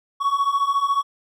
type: beating tone pair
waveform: triangle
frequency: 1108.7 / 1122.7 Hz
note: C#6 / C#6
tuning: 0 / +22 cents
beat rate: 14 Hz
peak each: -21 / -18 dBFS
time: 0.2-1.03 s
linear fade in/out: 20 ms
effects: none